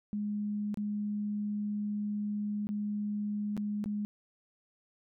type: tone with dropouts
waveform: sine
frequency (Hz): 207.7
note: G#3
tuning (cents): 0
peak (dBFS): -31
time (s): 0.13-4.05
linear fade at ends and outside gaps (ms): 0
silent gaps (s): 0.743-0.773 / 2.67-2.69 / 3.567-3.576 / 3.841-3.859
effects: none